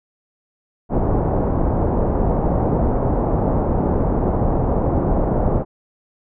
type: low-pass noise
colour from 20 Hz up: pink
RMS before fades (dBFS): -18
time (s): 0.89-5.65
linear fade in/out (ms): 50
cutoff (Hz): 850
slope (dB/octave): 24
effects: none